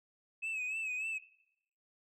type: tone with vibrato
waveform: sine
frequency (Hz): 2572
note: E7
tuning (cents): -43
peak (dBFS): -32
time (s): 0.42-1.19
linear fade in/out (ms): 20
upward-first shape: sine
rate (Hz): 3.4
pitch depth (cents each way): 64
effects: noise-tail reverb RT60 0.8 s tail -21 dB re dry + tanh soft clip ceiling -34 dBFS